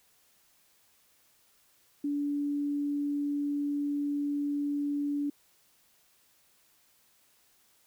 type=tone; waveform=sine; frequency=288.2 Hz; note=D4; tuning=33 cents flat; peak=-28 dBFS; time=2.04-5.3 s; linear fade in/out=5 ms; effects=white hiss -66 dBFS RMS until 7.86 s